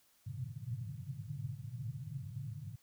pink band-pass noise, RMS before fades -43 dBFS, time 0.26-2.76 s, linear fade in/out 10 ms, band 110 to 140 Hz, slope 48 dB/octave, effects white hiss -70 dBFS RMS until 2.82 s

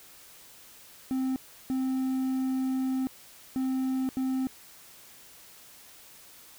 triangle tone bursts at uneven times, 261.6 Hz, C4, in tune, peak -24 dBFS, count 4, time 1.11-1.36 / 1.7-3.07 / 3.56-4.09 / 4.17-4.47 s, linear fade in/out 0 ms, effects white hiss -52 dBFS RMS until 6.58 s

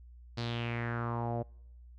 sawtooth tone with low-pass filter sweep, 117.9 Hz, A#2, 20 cents sharp, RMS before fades -35 dBFS, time 0.37-1.43 s, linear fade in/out 10 ms, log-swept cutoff 4600 to 600 Hz, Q 4, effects noise-tail reverb RT60 0.8 s tail -26 dB re dry + added 60 Hz sine -50 dBFS peak until 1.98 s

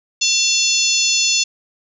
harmonic tone with a mistuned harmonic, 870 Hz, A5, 20 cents flat, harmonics 3 / 4 / 5 / 6 / 7 / 8, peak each -21 / -21 / -21 / -21 / -21 / -21 dBFS, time 0.21-1.44 s, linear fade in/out 10 ms, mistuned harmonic 3, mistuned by +67 cents, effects none

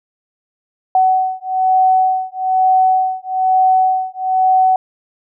sine beating tone pair, 750 / 751.1 Hz, F#5 / F#5, +23 / +26 cents, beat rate 1.1 Hz, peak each -14 dBFS, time 0.95-4.76 s, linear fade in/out 2 ms, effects none

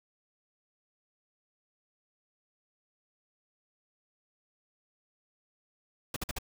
pink noise bursts, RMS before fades -34 dBFS, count 4, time 6.14-6.386 s, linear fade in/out 5 ms, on 24 ms, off 50 ms, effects none

